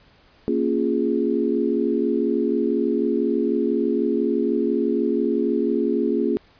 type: chord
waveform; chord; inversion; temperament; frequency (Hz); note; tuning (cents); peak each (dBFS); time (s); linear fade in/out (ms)
sine; Bb minor seventh; none; equal; 233.1 / 277.2 / 349.2 / 415.3; Bb3 / Db4 / F4 / Ab4; 0 / 0 / 0 / 0; -24; 0.48-6.37; 0
effects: pink hiss -55 dBFS RMS until 6.59 s + resampled to 11025 Hz